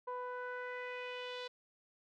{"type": "tone with low-pass filter sweep", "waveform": "sawtooth", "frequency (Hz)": 496.8, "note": "B4", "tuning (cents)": 10, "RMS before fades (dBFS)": -43, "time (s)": [0.07, 1.48], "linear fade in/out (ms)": 10, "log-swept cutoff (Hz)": [1000, 3900], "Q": 3.1, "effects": []}